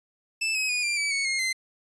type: tone with pitch steps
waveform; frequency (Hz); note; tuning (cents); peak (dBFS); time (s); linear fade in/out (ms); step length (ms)
sawtooth; 2637 / 2547 / 2460 / 2377 / 2296 / 2217 / 2142 / 2069; E7 / D#7 / D#7 / D7 / D7 / C#7 / C7 / C7; 0 / +40 / -20 / +20 / -40 / 0 / +40 / -20; -21; 0.41-1.53; 10; 140
effects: resampled to 22050 Hz

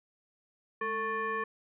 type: tone with frequency modulation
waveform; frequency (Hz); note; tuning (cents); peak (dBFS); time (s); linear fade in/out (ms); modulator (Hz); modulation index
sine; 1104; C#6; -7; -30; 0.81-1.44; 5; 657; 1.2
effects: none

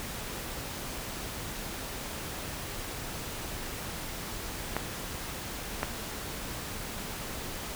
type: clicks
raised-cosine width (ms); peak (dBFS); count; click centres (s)
0.5; -13; 2; 4.766 / 5.831
effects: pink hiss -38 dBFS RMS until 7.75 s

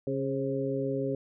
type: harmonic tone with a mistuned harmonic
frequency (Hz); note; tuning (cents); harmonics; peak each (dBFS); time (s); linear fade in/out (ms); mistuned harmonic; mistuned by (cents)
136.7; C#3; -24; 1 / 2 / 3 / 4; -35 / -33 / -32 / -34; 0.07-1.15; 2; 4; -33
effects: none

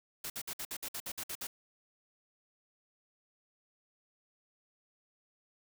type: noise bursts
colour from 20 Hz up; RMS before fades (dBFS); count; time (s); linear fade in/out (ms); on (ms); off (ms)
white; -40; 11; 0.24-1.47; 5; 60; 57
effects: none

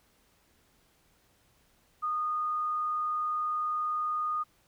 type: tone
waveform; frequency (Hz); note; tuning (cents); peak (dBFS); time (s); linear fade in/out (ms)
sine; 1230; D#6; -20; -28; 2.02-4.44; 20
effects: pink hiss -67 dBFS RMS until 4.67 s

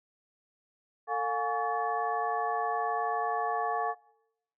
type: tone cluster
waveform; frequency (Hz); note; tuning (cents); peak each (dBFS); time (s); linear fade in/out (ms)
sine; 448 / 712 / 831 / 1128 / 1735; A4 / F5 / G#5 / C#6 / A6; +31 / +33 / +1 / +30 / -25; -36 / -32 / -34 / -33 / -40; 1.07-3.95; 50
effects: noise-tail reverb RT60 0.8 s tail -21 dB re dry

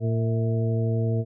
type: harmonic tone with a mistuned harmonic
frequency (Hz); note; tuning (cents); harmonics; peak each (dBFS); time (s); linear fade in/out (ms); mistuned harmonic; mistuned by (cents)
114; A#2; -38; 1 / 2 / 3 / 4 / 6; -22 / -31 / -35 / -31 / -36; 0-1.25; 50; 6; -79
effects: none

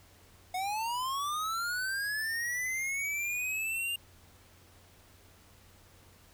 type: linear sweep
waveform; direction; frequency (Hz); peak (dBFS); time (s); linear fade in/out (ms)
square; up; 723 to 2819; -32; 0.54-3.96; 5
effects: added 90 Hz sine -61 dBFS peak until 6.33 s + pink hiss -60 dBFS RMS until 6.33 s

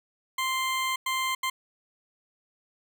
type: tone bursts at uneven times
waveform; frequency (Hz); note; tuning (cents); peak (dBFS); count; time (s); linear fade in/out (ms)
20% pulse; 1046.5; C6; 0; -21; 3; 0.38-0.96 / 1.06-1.35 / 1.43-1.5; 5
effects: none

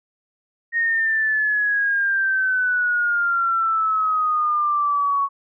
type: exponential sweep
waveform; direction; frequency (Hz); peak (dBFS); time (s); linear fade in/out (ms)
sine; down; 1864.7 to 1108.7; -17; 0.72-5.29; 50
effects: none

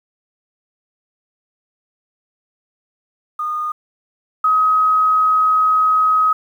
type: tone pair in turn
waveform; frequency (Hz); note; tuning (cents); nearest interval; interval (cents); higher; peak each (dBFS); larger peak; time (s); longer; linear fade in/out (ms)
sine; 1226 / 1266.3; D#6 / D#6; -26 / +30; minor second; 56; second; -19 / -11; second; 3.39-3.72 / 4.44-6.33; second; 5
effects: 8-bit

